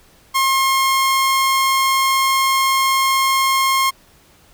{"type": "tone", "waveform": "sawtooth", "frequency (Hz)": 1071, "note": "C6", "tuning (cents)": 40, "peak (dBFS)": -10, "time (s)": [0.34, 3.91], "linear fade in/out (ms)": 20, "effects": ["pink hiss -51 dBFS RMS until 4.53 s"]}